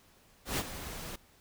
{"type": "noise with ADSR envelope", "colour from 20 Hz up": "pink", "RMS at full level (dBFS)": -30, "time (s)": [0.45, 1.16], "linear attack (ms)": 130, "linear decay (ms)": 46, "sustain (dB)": -12, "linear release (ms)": 6, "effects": ["pink hiss -63 dBFS RMS until 1.4 s"]}